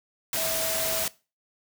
sine tone in noise, 649 Hz, E5, 27 cents flat, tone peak -32 dBFS, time 0.37-1.04 s, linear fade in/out 2 ms, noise white, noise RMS -28 dBFS, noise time 0.33-1.08 s, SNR -7 dB, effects noise-tail reverb RT60 0.3 s tail -20 dB re dry

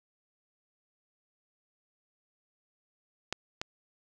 clicks, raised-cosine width 0.2 ms, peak -14 / -16 dBFS, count 2, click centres 3.326 / 3.615 s, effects none

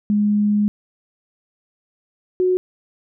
sine tone pair in turn, 207.7 / 367 Hz, G#3 / F#4, 0 / -14 cents, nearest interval minor seventh, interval 986 cents, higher second, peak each -14 dBFS, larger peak neither, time 0.1-0.68 / 2.4-2.57 s, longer first, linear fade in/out 0 ms, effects none

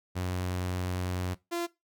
sawtooth tone pair in turn, 90.9 / 343.2 Hz, F#2 / F4, -30 / -30 cents, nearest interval octave + major seventh, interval 2300 cents, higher second, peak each -26 dBFS, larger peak neither, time 0.15-1.35 / 1.51-1.67 s, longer first, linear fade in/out 20 ms, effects noise-tail reverb RT60 0.2 s tail -19 dB re dry

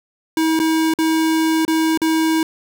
square tone with dropouts, 320.4 Hz, E4, 49 cents flat, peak -15 dBFS, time 0.37-2.43 s, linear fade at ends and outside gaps 2 ms, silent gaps 0.592-0.599 / 0.938-0.987 / 1.651-1.679 / 1.975-2.017 s, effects none

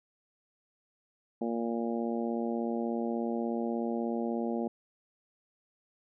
harmonic tone, 116.54 Hz, A#2, in tune, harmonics 2 / 3 / 4 / 5 / 6 / 7, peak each -32 / -36 / -38 / -40 / -42 / -43 dBFS, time 1.41-4.68 s, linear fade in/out 5 ms, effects none

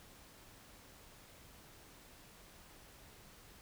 silence, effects pink hiss -59 dBFS RMS until 3.61 s

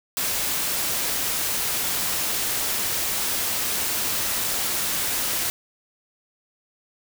white noise, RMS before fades -25 dBFS, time 0.17-5.5 s, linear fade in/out 0 ms, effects none

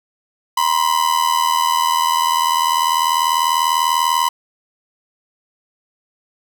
45% pulse ring-modulated tone, 999 Hz, B5, 20 cents sharp, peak -11 dBFS, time 0.57-4.29 s, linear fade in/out 5 ms, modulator 40.1 Hz, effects none

